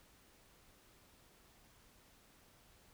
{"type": "silence", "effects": ["pink hiss -66 dBFS RMS until 2.93 s"]}